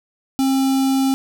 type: tone with notch filter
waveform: square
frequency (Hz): 267.5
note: C4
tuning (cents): +38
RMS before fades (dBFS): -17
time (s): 0.39-1.14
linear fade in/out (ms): 0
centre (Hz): 1800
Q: 0.84
effects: none